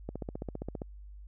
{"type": "click train", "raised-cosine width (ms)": 2, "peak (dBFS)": -23, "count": 12, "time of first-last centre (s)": [0.09, 0.818], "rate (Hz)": 15.1, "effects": ["added 50 Hz sine -45 dBFS peak until 1.27 s"]}